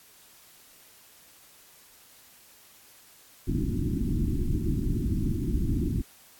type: low-pass noise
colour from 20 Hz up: pink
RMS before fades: -27 dBFS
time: 3.47-6.02 s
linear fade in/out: 10 ms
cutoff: 360 Hz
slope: 96 dB/octave
effects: white hiss -55 dBFS RMS until 6.39 s + AAC 64 kbps